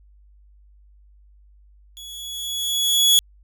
sawtooth tone with level ramp, 3374 Hz, G#7, 27 cents sharp, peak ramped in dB -34 to -8 dBFS, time 1.97-3.19 s, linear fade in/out 0 ms, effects added 50 Hz sine -49 dBFS peak until 3.43 s

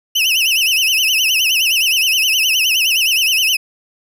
35% pulse tone with vibrato, 2794 Hz, F7, in tune, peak -10 dBFS, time 0.15-3.57 s, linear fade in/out 10 ms, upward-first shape sine, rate 9.6 Hz, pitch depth 170 cents each way, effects none

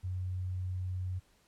sine tone, 91.9 Hz, F#2, 11 cents flat, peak -33 dBFS, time 0.03-1.2 s, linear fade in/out 20 ms, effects pink hiss -68 dBFS RMS until 1.47 s + low-pass 12000 Hz 12 dB/octave

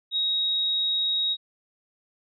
sine tone, 3786 Hz, A#7, 26 cents sharp, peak -22 dBFS, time 0.11-1.37 s, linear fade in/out 50 ms, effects none

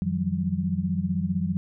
sine tone cluster, 90.5 / 155.8 / 175.2 / 190.7 Hz, F#2 / D#3 / F3 / G3, -38 / +3 / +6 / -47 cents, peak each -32 / -34 / -27 / -27 dBFS, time 0.02-1.57 s, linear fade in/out 0 ms, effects none

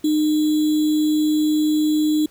sine tone with sample-and-hold, 305.4 Hz, D#4, 32 cents flat, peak -15 dBFS, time 0.04-2.26 s, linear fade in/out 5 ms, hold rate 3675 Hz, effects pink hiss -53 dBFS RMS until 2.3 s

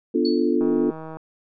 sine chord, B half-diminished seventh, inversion none, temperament equal with one note detuned, 246.9 / 293.7 / 348.2 / 440 Hz, B3 / D4 / F4 / A4, 0 / 0 / -5 / 0 cents, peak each -23 / -23 / -22 / -25 dBFS, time 0.14-0.91 s, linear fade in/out 10 ms
sine tone with exponential decay, 4435 Hz, C#8, in tune, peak -26 dBFS, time 0.25-0.56 s, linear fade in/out 2 ms, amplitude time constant 66 ms
click train, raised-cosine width 1 ms, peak -23 dBFS, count 90, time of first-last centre 0.61-1.17 s, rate 159 Hz
effects none

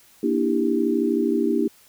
sine chord, E half-diminished seventh, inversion second, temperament just, 237.3 / 296.7 / 329.6 / 395.6 Hz, Bb3 / D4 / E4 / G4, +31 / +18 / 0 / +16 cents, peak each -24 dBFS, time 0.23-1.68 s, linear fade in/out 5 ms, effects white hiss -54 dBFS RMS until 1.88 s

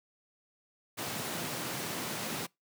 pink high-pass noise, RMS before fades -37 dBFS, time 0.97-2.47 s, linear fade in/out 20 ms, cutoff 130 Hz, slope 24 dB/octave, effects noise-tail reverb RT60 0.2 s tail -25 dB re dry

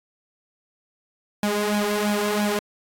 sawtooth tone with flanger, 207.7 Hz, G#3, in tune, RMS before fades -23 dBFS, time 1.43-2.59 s, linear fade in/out 2 ms, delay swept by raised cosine 1.2 to 3 ms, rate 3 Hz, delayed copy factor +0.75, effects AAC 64 kbps

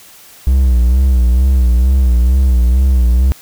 triangle tone with vibrato, 62.9 Hz, B1, 32 cents sharp, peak -5 dBFS, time 0.47-3.32 s, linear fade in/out 0 ms, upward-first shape sine, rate 2.2 Hz, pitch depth 93 cents each way, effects white hiss -40 dBFS RMS until 3.41 s

